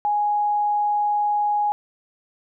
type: tone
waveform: sine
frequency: 830.6 Hz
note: G#5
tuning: in tune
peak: -18 dBFS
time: 0.05-1.72 s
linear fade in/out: 0 ms
effects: none